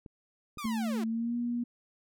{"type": "clicks", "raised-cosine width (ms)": 3, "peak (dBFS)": -33, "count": 3, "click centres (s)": [0.062, 0.573, 0.654]}
{"type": "linear sweep", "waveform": "sawtooth", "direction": "down", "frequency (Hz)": [1243, 312.9], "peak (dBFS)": -34, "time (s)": [0.58, 1.04], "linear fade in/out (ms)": 5}
{"type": "tone with pitch glide", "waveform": "sine", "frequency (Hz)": [223.4, 239.4], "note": ["A3", "A#3"], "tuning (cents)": [27, 46], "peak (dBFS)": -29, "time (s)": [0.64, 1.64], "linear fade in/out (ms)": 10, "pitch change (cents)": 119, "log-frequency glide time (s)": [1.06, 1.36]}
{"effects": []}